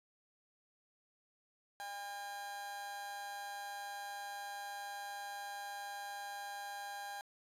30% pulse tone with amplitude modulation, 807 Hz, G#5, 50 cents flat, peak -38 dBFS, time 1.8-7.21 s, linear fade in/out 0 ms, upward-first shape sine, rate 204 Hz, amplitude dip 50%, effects resampled to 32000 Hz + 11-bit

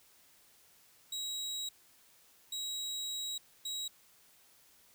30% pulse tone bursts at uneven times, 3845 Hz, B7, 47 cents flat, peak -34 dBFS, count 3, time 1.12-1.69 / 2.52-3.38 / 3.65-3.88 s, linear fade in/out 5 ms, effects white hiss -64 dBFS RMS until 4.94 s

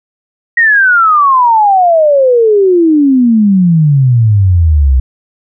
sine exponential sweep, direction down, 1905 to 62.6 Hz, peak -4 dBFS, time 0.57-5 s, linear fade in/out 5 ms, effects none

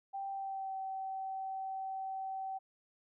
sine tone with pitch glide, 784 to 767.9 Hz, G5 to G5, 0 to -36 cents, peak -37 dBFS, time 0.13-2.59 s, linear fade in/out 20 ms, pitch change -36 cents, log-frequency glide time 0.29-0.75 s, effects none

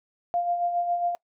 sine tone with tremolo, 698.5 Hz, F5, in tune, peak -21 dBFS, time 0.34-1.15 s, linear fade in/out 0 ms, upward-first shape sine, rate 7.3 Hz, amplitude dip 50%, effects noise-tail reverb RT60 0.1 s tail -24 dB re dry

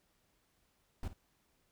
brown noise with echo, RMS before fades -38 dBFS, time 1.03-1.08 s, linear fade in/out 2 ms, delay 53 ms, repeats 1, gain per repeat -13 dB, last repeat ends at 1.133 s, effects pink hiss -75 dBFS RMS until 1.71 s

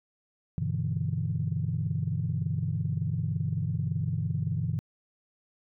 sine chord, E minor seventh, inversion first, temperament equal, 98 / 123.47 / 146.83 / 164.81 Hz, G2 / B2 / D3 / E3, 0 / 0 / 0 / 0 cents, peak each -32 dBFS, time 0.58-4.79 s, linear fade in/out 0 ms, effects tanh soft clip ceiling -17 dBFS

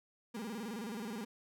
35% pulse tone with vibrato, 218.5 Hz, A3, 12 cents flat, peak -38 dBFS, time 0.34-1.25 s, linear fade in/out 10 ms, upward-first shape square, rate 19 Hz, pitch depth 140 cents each way, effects none

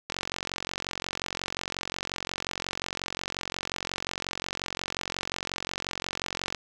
click train, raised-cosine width 0.2 ms, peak -13 dBFS, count 295, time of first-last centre 0.1-6.547 s, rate 45.6 Hz, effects none

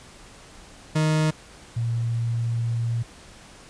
40% pulse / sine tone pair in turn, 155.56 / 116.54 Hz, D#3 / A#2, 0 / 0 cents, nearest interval perfect fourth, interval 500 cents, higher first, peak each -18 / -22 dBFS, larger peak first, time 0.95-1.31 / 1.76-3.03 s, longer second, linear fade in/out 10 ms, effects pink hiss -47 dBFS RMS until 3.69 s + resampled to 22050 Hz

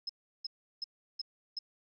sine tone bursts, 5150 Hz, E8, 41 cents flat, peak -34 dBFS, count 5, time 0.07-1.59 s, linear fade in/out 5 ms, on 24 ms, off 350 ms, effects none

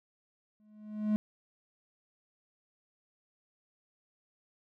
triangle tone with exponential growth, 212.3 Hz, G#3, 38 cents sharp, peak -21 dBFS, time 0.6-1.16 s, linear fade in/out 0 ms, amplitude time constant 120 ms, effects none

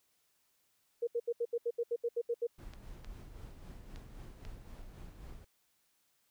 sine tone bursts, 471.4 Hz, A#4, 19 cents sharp, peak -30 dBFS, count 12, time 1.02-2.47 s, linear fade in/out 10 ms, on 53 ms, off 74 ms
brown noise with tremolo, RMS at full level -47 dBFS, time 2.58-5.45 s, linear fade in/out 10 ms, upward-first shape sine, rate 3.8 Hz, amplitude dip 45%
clicks, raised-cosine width 0.2 ms, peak -34 dBFS, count 4, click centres 2.736 / 3.046 / 3.96 / 4.451 s
effects white hiss -75 dBFS RMS until 6.3 s

